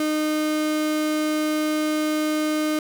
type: tone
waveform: 35% pulse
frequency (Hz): 306.8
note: D#4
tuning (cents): -24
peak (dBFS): -19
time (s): 0-2.79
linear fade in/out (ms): 2
effects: none